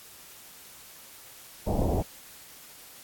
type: low-pass noise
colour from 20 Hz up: pink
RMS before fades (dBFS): -26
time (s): 1.66-2.03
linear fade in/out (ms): 20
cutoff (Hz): 850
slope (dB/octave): 48
effects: white hiss -49 dBFS RMS until 3.03 s + AAC 64 kbps